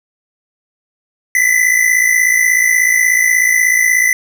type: tone pair together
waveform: square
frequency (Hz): 1975.5 / 2032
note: B6 / B6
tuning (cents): 0 / +49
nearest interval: unison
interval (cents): 49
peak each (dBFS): -13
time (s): 1.35-4.13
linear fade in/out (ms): 2
effects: none